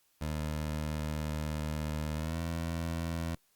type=tone with pitch glide; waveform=20% pulse; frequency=76.6 to 83.05 Hz; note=D#2 to E2; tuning=-27 to +13 cents; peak=-28 dBFS; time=0.21-3.35 s; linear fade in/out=5 ms; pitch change=+140 cents; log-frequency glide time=2.14-2.39 s; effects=white hiss -71 dBFS RMS until 3.55 s + Opus 48 kbps